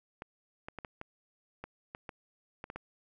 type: clicks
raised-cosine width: 0.5 ms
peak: -26 dBFS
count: 11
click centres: 0.221 / 0.685 / 0.787 / 0.848 / 1.014 / 1.64 / 1.949 / 2.092 / 2.641 / 2.701 / 2.76 s
effects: none